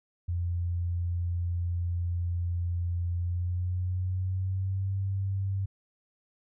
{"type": "tone with pitch glide", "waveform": "sine", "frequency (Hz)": [87, 97.09], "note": ["F2", "G2"], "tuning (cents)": [-6, -16], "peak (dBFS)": -27, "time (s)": [0.28, 5.66], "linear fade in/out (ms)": 10, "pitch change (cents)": 190, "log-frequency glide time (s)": [3.15, 4.95], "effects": []}